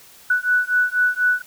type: beating tone pair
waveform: sine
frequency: 1480 / 1484.1 Hz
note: F#6 / F#6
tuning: 0 / +5 cents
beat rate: 4.1 Hz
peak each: -19 dBFS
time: 0.3-1.42 s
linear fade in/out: 5 ms
effects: white hiss -47 dBFS RMS until 1.46 s

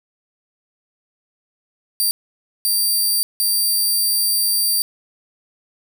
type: tone bursts at uneven times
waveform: 10% pulse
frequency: 4699 Hz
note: D8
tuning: in tune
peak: -9 dBFS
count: 3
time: 2-2.11 / 2.65-3.23 / 3.4-4.82 s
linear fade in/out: 0 ms
effects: none

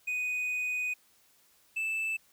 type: tone pair in turn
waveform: triangle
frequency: 2489 / 2637 Hz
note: D#7 / E7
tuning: 0 / 0 cents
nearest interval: minor second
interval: 100 cents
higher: second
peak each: -28 dBFS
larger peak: neither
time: 0.07-0.94 / 1.76-2.17 s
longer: first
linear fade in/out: 10 ms
effects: white hiss -65 dBFS RMS until 2.32 s

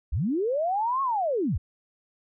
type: linear two-way sweep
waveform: sine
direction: up then down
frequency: 47.06 to 1108.7 to 47.06 Hz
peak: -23 dBFS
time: 0.12-1.58 s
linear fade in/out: 10 ms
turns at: 1.02 s
effects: none

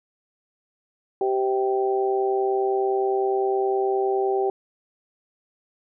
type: harmonic tone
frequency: 129.8 Hz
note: C3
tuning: 13 cents flat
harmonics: 3 / 4 / 5 / 6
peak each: -21 / -33 / -34 / -26 dBFS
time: 1.21-4.5 s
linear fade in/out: 2 ms
effects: none

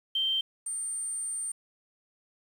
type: tone pair in turn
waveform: sine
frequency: 3136 / 8870 Hz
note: G7 / C#9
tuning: 0 / 0 cents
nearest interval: octave + tritone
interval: 1800 cents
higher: second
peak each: -25 / -31 dBFS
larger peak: first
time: 0.15-0.41 / 0.66-1.52 s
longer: second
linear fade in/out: 5 ms
effects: 9-bit

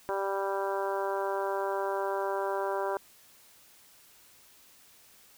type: harmonic tone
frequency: 196 Hz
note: G3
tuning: in tune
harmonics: 2 / 3 / 4 / 5 / 6 / 7 / 8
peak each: -33 / -34 / -37 / -35 / -43 / -42 / -43 dBFS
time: 0.09-2.97 s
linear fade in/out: 0 ms
effects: white hiss -58 dBFS RMS until 5.37 s

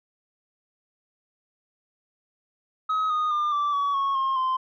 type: tone with pitch steps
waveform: sine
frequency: 1272 / 1235.8 / 1200.6 / 1166.4 / 1133.2 / 1101 / 1069.6 / 1039.2 Hz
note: D#6 / D#6 / D6 / D6 / C#6 / C#6 / C6 / C6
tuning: +38 / -12 / +38 / -12 / +38 / -12 / +38 / -12 cents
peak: -19 dBFS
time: 2.89-4.57 s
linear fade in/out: 10 ms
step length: 210 ms
effects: tanh soft clip ceiling -21 dBFS

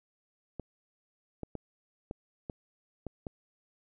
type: clicks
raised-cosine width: 2 ms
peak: -24 dBFS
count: 7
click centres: 0.597 / 1.433 / 1.553 / 2.111 / 2.498 / 3.067 / 3.268 s
effects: none

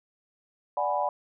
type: chord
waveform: sine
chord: G# half-diminished seventh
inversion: second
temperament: equal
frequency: 587.3 / 740 / 830.6 / 987.8 Hz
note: D5 / F#5 / G#5 / B5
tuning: 0 / 0 / 0 / 0 cents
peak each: -30 dBFS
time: 0.77-1.09 s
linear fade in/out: 2 ms
effects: none

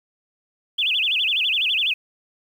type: tone with vibrato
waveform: sine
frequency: 2960 Hz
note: F#7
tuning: in tune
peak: -18 dBFS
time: 0.78-1.94 s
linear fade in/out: 10 ms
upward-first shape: sine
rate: 12 Hz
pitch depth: 300 cents each way
effects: 8-bit

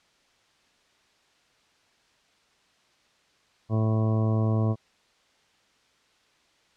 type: harmonic tone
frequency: 110 Hz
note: A2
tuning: in tune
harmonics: 1 / 2 / 3 / 4 / 5 / 6 / 7 / 9 / 10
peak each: -22 / -29 / -34 / -36 / -38 / -37 / -44 / -43 / -42 dBFS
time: 3.69-4.76 s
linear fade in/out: 50 ms
effects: white hiss -64 dBFS RMS until 6.76 s + low-pass 5000 Hz 12 dB/octave

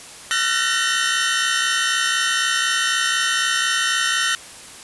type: tone cluster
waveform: sawtooth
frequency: 1359 / 1494 / 1810 / 1874 / 3054 Hz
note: F6 / F#6 / A6 / A#6 / G7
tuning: -48 / +16 / +48 / +9 / -46 cents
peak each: -21 dBFS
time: 0.31-4.35 s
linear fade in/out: 0 ms
effects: white hiss -39 dBFS RMS until 4.83 s + resampled to 24000 Hz

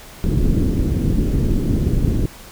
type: low-pass noise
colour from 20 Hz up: pink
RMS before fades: -17 dBFS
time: 0.24-2.26 s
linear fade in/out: 0 ms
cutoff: 350 Hz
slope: 24 dB/octave
effects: pink hiss -40 dBFS RMS until 2.51 s

